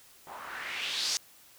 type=noise with low-pass filter sweep; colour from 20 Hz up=blue; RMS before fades=-35 dBFS; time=0.27-1.17 s; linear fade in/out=0 ms; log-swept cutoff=830 to 5800 Hz; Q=2.7; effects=white hiss -57 dBFS RMS until 1.58 s